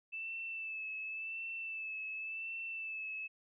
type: tone with vibrato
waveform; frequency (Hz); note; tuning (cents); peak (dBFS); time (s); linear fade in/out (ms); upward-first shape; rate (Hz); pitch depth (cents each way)
sine; 2637; E7; 0; -39; 0.12-3.28; 20; sine; 0.91; 32
effects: none